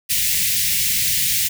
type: band-stop noise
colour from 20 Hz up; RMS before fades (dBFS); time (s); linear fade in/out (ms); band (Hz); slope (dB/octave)
white; -19; 0.09-1.49; 20; 190 to 1900; 48
effects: none